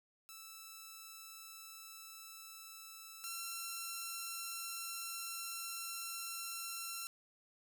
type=tone pair in turn; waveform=5% pulse; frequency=1318.5 / 1354 Hz; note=E6 / E6; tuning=0 / +46 cents; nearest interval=unison; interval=46 cents; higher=second; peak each=-39 / -30 dBFS; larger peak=second; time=0.29-3.24 / 3.24-7.07 s; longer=second; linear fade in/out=0 ms; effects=none